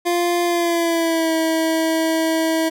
25% pulse tone with pitch glide, 348.2 to 323 Hz, F4 to E4, -5 to -35 cents, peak -13 dBFS, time 0.05-2.7 s, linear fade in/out 20 ms, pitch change -130 cents, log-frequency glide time 0.44-1.33 s, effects none

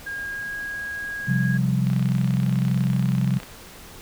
sine tone with pitch glide, 1626 to 1644.9 Hz, G#6 to G#6, -37 to -17 cents, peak -28 dBFS, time 0.06-1.58 s, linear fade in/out 10 ms, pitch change +20 cents, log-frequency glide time 0.23-0.58 s
sine chord, C suspended fourth, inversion none, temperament equal with one note detuned, 131.19 / 174.61 / 196 Hz, C3 / F3 / G3, +5 / 0 / 0 cents, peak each -21 / -24 / -25 dBFS, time 1.27-3.39 s, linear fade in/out 20 ms
click train, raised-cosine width 0.3 ms, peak -21 dBFS, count 51, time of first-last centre 1.87-3.433 s, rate 32 Hz
effects pink hiss -43 dBFS RMS until 4.01 s

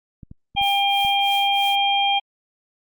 clicks, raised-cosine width 5 ms, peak -26 dBFS, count 5, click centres 0.232 / 0.314 / 0.551 / 0.614 / 1.049 s
harmonic tone, 800 Hz, G5, 35 cents sharp, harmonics 1 / 3 / 4, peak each -19 / -25 / -21 dBFS, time 0.56-2.2 s, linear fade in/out 20 ms
blue noise with tremolo, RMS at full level -36 dBFS, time 0.62-1.76 s, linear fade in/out 10 ms, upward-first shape triangle, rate 3.1 Hz, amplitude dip 95%
effects Opus 48 kbps

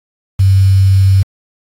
sine tone with quantisation, 96.2 Hz, G2, 32 cents flat, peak -5 dBFS, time 0.39-1.23 s, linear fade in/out 10 ms, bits 5, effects AAC 48 kbps

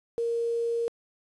sine tone with quantisation, 466.2 Hz, A#4, in tune, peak -25 dBFS, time 0.18-0.88 s, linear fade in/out 0 ms, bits 8, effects resampled to 22050 Hz

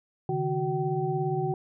sine tone cluster, 138.3 / 155.6 / 371.3 / 768 Hz, C#3 / D#3 / F#4 / G5, -4 / 0 / +6 / -36 cents, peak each -32 / -31 / -29 / -32 dBFS, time 0.29-1.54 s, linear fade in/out 2 ms, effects none

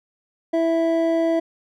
triangle tone pair together, 329.6 / 659.2 Hz, E4 / E5, 0 / 0 cents, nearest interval octave, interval 1200 cents, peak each -18 dBFS, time 0.53-1.4 s, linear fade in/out 10 ms, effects none

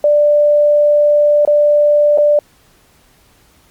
sine tone with dropouts, 590 Hz, D5, 8 cents sharp, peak -7 dBFS, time 0.04-2.39 s, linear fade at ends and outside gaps 2 ms, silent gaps 1.451-1.475 / 2.176-2.183 s, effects pink hiss -51 dBFS RMS until 3.7 s + Opus 48 kbps

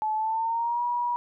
sine tone with pitch glide, 864 to 964.2 Hz, A5 to B5, -32 to -42 cents, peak -24 dBFS, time 0.02-1.16 s, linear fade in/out 0 ms, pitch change +190 cents, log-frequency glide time 0.15-0.83 s, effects none

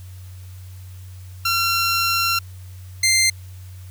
15% pulse tone pair in turn, 1366 / 2090 Hz, F6 / C7, -39 / -2 cents, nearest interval perfect fifth, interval 737 cents, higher second, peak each -11 / -8 dBFS, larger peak second, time 1.45-2.39 / 3.03-3.3 s, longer first, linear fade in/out 5 ms, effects added 92 Hz sine -35 dBFS peak until 3.9 s + white hiss -51 dBFS RMS until 3.9 s

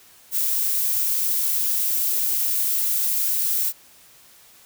violet noise, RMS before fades -22 dBFS, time 0.31-3.73 s, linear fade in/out 50 ms, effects white hiss -51 dBFS RMS until 4.65 s

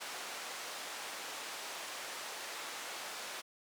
pink band-pass noise, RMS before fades -44 dBFS, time 0-3.42 s, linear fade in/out 20 ms, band 650 to 9100 Hz, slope 12 dB/octave, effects none

